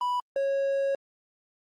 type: tone pair in turn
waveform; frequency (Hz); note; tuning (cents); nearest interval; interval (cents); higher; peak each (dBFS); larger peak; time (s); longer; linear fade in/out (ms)
triangle; 986 / 549.7; B5 / C#5; -3 / -15; minor seventh; 1012; first; -23 / -22; second; 0.01-0.2 / 0.36-0.95; second; 2
effects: Opus 24 kbps